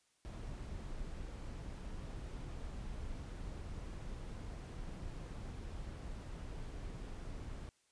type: noise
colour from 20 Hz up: brown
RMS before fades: -45 dBFS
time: 0.25-7.69 s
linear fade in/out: 0 ms
effects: white hiss -75 dBFS RMS until 7.91 s + resampled to 22050 Hz